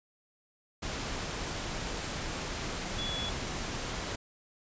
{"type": "tone in noise", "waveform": "sine", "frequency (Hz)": 3400, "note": "G#7", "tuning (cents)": 40, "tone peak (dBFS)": -35, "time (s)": [2.98, 3.3], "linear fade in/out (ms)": 10, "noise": "pink", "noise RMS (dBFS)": -36, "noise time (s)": [0.82, 4.16], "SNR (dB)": -2, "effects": ["resampled to 16000 Hz"]}